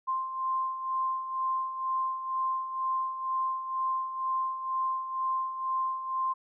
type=beating tone pair; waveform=sine; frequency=1046.5 / 1048.6 Hz; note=C6 / C6; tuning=0 / +3 cents; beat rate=2.1 Hz; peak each=-36 / -29 dBFS; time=0.07-6.34 s; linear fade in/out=20 ms; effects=none